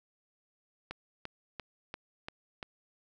click train, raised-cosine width 0.3 ms, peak -23 dBFS, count 6, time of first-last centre 0.91-2.628 s, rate 2.91 Hz, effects none

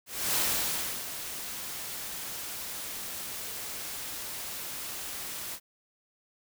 white noise with ADSR envelope, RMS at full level -27 dBFS, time 0.06-5.6 s, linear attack 300 ms, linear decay 670 ms, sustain -11 dB, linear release 64 ms, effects none

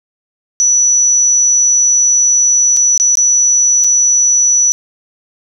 sine tone with dropouts, 5920 Hz, F#8, in tune, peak -7 dBFS, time 0.6-4.72 s, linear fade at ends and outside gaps 0 ms, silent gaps 2.765-2.77 / 2.977-2.999 / 3.154-3.172 / 3.84-3.844 s, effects none

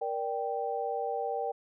sine chord, G minor, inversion first, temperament just, 470.4 / 588 / 784 Hz, Bb4 / D5 / G5, +16 / +2 / 0 cents, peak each -34 / -37 / -33 dBFS, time 0.01-1.52 s, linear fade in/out 10 ms, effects none

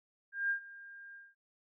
sine tone with ADSR envelope, 1605 Hz, G6, 40 cents sharp, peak -28 dBFS, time 0.32-1.35 s, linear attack 180 ms, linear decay 96 ms, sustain -20 dB, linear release 200 ms, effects none

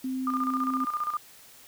sine tone with pitch glide, 260.1 to 261.6 Hz, C4 to C4, -10 to 0 cents, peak -28 dBFS, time 0.04-0.85 s, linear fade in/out 5 ms, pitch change +10 cents, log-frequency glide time 0.33-0.7 s
sine tone with tremolo, 1207 Hz, D6, 47 cents sharp, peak -25 dBFS, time 0.27-1.17 s, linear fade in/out 2 ms, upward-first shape square, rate 15 Hz, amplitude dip 65%
effects white hiss -52 dBFS RMS until 1.67 s

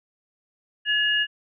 sine tone pair together, 1698 / 2856 Hz, G#6 / F7, +38 / +38 cents, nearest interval major sixth, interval 900 cents, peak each -22 dBFS, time 0.85-1.27 s, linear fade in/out 50 ms, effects none

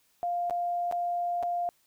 sine tone with dropouts, 700 Hz, F5, 4 cents sharp, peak -27 dBFS, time 0.23-1.69 s, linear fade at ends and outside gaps 0 ms, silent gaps 0.498-0.508 / 0.913-0.924 / 1.427-1.433 s, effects white hiss -68 dBFS RMS until 1.86 s

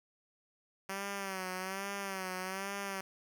5% pulse tone with vibrato, 191.9 Hz, G3, 37 cents flat, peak -26 dBFS, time 0.89-3.01 s, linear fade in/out 5 ms, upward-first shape sine, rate 1.2 Hz, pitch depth 71 cents each way, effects none

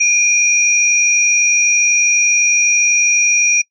sine tone pair together, 2413 / 5739 Hz, D7 / F8, +46 / +46 cents, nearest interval octave + minor third, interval 1500 cents, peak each -12 dBFS, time 0-3.62 s, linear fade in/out 10 ms, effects noise-tail reverb RT60 0.1 s tail -25 dB re dry

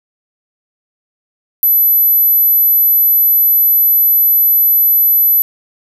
sine tone, 11980 Hz, F#9, 20 cents sharp, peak -7 dBFS, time 1.63-5.42 s, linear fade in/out 0 ms, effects none

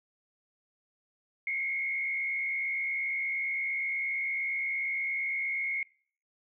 sine tone with frequency modulation, 2168 Hz, C#7, 39 cents flat, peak -29 dBFS, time 1.47-5.83 s, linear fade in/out 2 ms, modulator 68.6 Hz, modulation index 0.95, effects noise-tail reverb RT60 0.5 s tail -23 dB re dry

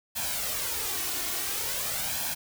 white noise with flanger, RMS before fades -31 dBFS, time 0.15-2.35 s, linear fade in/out 20 ms, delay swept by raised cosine 1.2 to 2.8 ms, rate 0.48 Hz, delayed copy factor +0.6, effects none

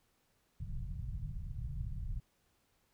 pink low-pass noise, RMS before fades -40 dBFS, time 0.6-2.2 s, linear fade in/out 5 ms, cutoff 160 Hz, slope 48 dB/octave, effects pink hiss -75 dBFS RMS until 2.93 s

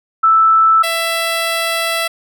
sine / 10% pulse tone pair in turn, 1318.5 / 665 Hz, E6 / E5, 0 / +15 cents, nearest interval octave, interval 1185 cents, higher first, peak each -7 dBFS, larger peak neither, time 0.23-0.83 / 0.83-2.08 s, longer second, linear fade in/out 10 ms, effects none

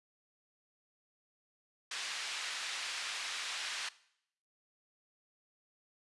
pink band-pass noise, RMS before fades -40 dBFS, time 1.91-3.89 s, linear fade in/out 5 ms, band 1800 to 5500 Hz, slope 12 dB/octave, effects noise-tail reverb RT60 0.7 s tail -19 dB re dry + resampled to 24000 Hz

